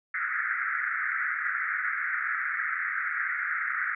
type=band-pass noise; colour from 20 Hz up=pink; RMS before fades=-30 dBFS; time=0.14-3.95 s; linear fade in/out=5 ms; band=1300 to 2100 Hz; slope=96 dB/octave; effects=none